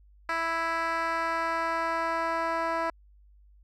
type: tone with band-pass filter sweep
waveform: 10% pulse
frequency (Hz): 330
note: E4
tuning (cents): +2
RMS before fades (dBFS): -29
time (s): 0.29-2.9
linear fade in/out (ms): 2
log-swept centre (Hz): 1500 to 860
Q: 1.1
effects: added 50 Hz sine -54 dBFS peak until 3.63 s